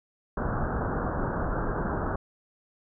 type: low-pass noise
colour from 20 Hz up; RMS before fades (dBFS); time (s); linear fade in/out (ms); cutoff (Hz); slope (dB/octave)
pink; -29; 0.37-2.16; 5; 1600; 96
effects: none